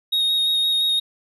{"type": "tone with vibrato", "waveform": "triangle", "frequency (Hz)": 3741, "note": "A#7", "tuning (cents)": 5, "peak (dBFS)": -16, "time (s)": [0.12, 1], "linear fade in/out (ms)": 10, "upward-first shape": "square", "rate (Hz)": 5.8, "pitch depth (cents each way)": 11, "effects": []}